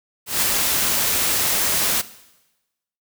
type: noise with ADSR envelope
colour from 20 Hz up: white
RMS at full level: -18 dBFS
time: 0.26-2.02 s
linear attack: 160 ms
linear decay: 6 ms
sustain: -2 dB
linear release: 18 ms
effects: noise-tail reverb RT60 1.0 s tail -17 dB re dry